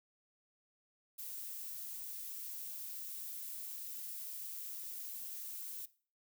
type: noise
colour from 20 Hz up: violet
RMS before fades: -45 dBFS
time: 1.18-5.86 s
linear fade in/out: 10 ms
effects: noise-tail reverb RT60 0.4 s tail -18 dB re dry